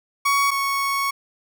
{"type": "tone pair in turn", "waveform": "30% pulse", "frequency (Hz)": [1120, 1107.8], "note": ["C#6", "C#6"], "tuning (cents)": [18, -1], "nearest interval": "unison", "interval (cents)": 19, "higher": "first", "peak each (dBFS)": [-14, -18], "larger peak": "first", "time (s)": [[0.25, 0.51], [0.51, 1.11]], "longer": "second", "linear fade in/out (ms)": 10, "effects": []}